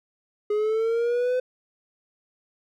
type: linear sweep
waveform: triangle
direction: up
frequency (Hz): 415.3 to 509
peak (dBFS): -19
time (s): 0.5-1.4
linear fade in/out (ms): 5
effects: none